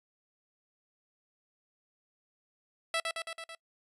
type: tone with echo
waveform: 10% pulse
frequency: 659.3 Hz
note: E5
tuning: in tune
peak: -20 dBFS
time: 2.94-3 s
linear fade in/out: 2 ms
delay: 110 ms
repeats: 5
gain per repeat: -3 dB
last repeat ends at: 3.55 s
effects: noise-tail reverb RT60 0.1 s tail -24 dB re dry + resampled to 24000 Hz